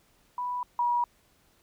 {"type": "tone pair in turn", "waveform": "sine", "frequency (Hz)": [986, 962.9], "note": ["B5", "B5"], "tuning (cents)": [-3, -44], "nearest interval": "unison", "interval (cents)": 41, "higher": "first", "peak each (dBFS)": [-29, -23], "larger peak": "second", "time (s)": [[0.38, 0.63], [0.79, 1.04]], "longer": "neither", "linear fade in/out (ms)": 2, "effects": ["pink hiss -65 dBFS RMS until 1.62 s"]}